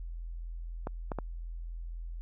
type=clicks; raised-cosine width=1 ms; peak=-21 / -20 / -20 dBFS; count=3; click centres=0.871 / 1.118 / 1.187 s; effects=added 42 Hz sine -37 dBFS peak until 2.21 s